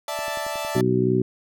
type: chord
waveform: sawtooth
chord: D suspended second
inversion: none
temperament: equal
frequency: 587.3 / 659.3 / 880 Hz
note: D5 / E5 / A5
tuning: 0 / 0 / 0 cents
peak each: -27 dBFS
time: 0.08-0.81 s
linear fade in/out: 2 ms
type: click train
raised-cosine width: 2 ms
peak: -28 dBFS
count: 6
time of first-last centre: 0.19-0.649 s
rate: 10.9 Hz
type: harmonic tone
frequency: 62.4 Hz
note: B1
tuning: 19 cents sharp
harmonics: 2 / 3 / 4 / 5 / 6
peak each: -24 / -25 / -26 / -26 / -21 dBFS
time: 0.75-1.22 s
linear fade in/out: 5 ms
effects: none